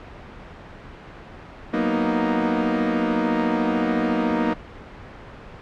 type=chord; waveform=sawtooth; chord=B major seventh; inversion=second; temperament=equal; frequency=185 / 233.1 / 246.9 / 311.1 Hz; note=F#3 / A#3 / B3 / D#4; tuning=0 / 0 / 0 / 0 cents; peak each=-25 / -19 / -23 / -20 dBFS; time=1.73-4.54 s; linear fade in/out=10 ms; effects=pink hiss -40 dBFS RMS until 5.61 s + low-pass 2000 Hz 12 dB/octave